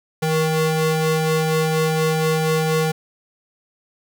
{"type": "ring-modulated tone", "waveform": "40% pulse", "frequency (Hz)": 316.2, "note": "D#4", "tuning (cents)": 28, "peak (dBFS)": -13, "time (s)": [0.22, 2.92], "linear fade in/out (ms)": 10, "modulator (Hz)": 156, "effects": []}